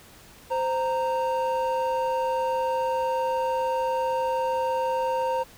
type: tone pair together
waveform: triangle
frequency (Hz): 520 / 926.5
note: C5 / A#5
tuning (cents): -11 / -11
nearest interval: minor seventh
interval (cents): 1000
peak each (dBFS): -24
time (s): 0.5-5.44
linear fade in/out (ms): 20
effects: pink hiss -50 dBFS RMS until 5.57 s